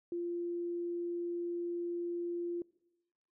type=tone; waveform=sine; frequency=346.1 Hz; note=F4; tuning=16 cents flat; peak=-34 dBFS; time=0.12-2.62 s; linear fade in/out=2 ms; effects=noise-tail reverb RT60 1.0 s tail -24 dB re dry